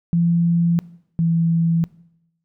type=tone pair in turn; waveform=sine; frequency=170 / 166.31 Hz; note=F3 / E3; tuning=-46 / +16 cents; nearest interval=unison; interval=38 cents; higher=first; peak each=-14 / -15 dBFS; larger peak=first; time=0.13-0.79 / 1.19-1.84 s; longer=first; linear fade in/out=0 ms; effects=noise-tail reverb RT60 0.8 s tail -21 dB re dry